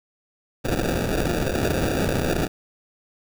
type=noise with sample-and-hold; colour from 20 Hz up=white; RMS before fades=-23 dBFS; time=0.64-2.48 s; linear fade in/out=20 ms; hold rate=1050 Hz; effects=none